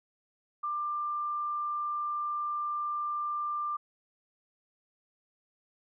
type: tone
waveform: sine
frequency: 1189 Hz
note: D6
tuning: 21 cents sharp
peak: -30 dBFS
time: 0.63-3.77 s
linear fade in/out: 10 ms
effects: none